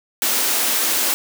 white high-pass noise, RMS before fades -19 dBFS, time 0.22-1.14 s, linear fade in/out 0 ms, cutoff 210 Hz, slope 96 dB/octave, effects none

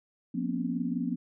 sine tone cluster, 176.8 / 235.3 / 254.3 / 279.8 Hz, F3 / A#3 / C4 / C#4, +22 / +16 / -49 / +16 cents, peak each -34 / -33 / -33 / -36 dBFS, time 0.34-1.16 s, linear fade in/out 10 ms, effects none

